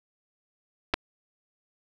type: clicks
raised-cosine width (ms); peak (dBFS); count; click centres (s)
0.3; -8; 2; 0.938 / 0.941
effects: none